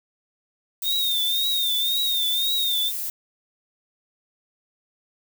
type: noise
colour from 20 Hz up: violet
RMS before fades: -29 dBFS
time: 0.82-3.1 s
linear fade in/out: 2 ms
type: tone with vibrato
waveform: sine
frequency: 3665 Hz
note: A#7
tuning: 30 cents flat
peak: -21 dBFS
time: 0.83-2.92 s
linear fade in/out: 50 ms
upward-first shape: triangle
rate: 1.9 Hz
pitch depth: 97 cents each way
effects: none